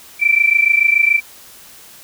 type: tone pair together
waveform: sine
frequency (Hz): 2325 / 2352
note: D7 / D7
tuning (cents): -18 / +2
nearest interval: unison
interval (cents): 20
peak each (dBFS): -13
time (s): 0.19-1.21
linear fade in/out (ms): 50
effects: white hiss -41 dBFS RMS until 2.03 s